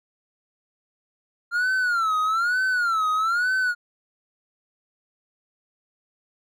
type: tone with vibrato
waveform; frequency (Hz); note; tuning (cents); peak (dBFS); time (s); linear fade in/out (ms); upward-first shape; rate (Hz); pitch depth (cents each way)
triangle; 1384; F6; -16; -18; 1.51-3.75; 50; sine; 1.1; 170
effects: none